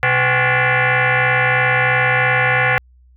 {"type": "tone with frequency modulation", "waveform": "sine", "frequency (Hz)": 126.5, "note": "B2", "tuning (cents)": 42, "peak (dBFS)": -12, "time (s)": [0.03, 2.78], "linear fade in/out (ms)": 0, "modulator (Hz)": 316, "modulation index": 7.1, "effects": ["added 62 Hz sine -46 dBFS peak until 3.16 s"]}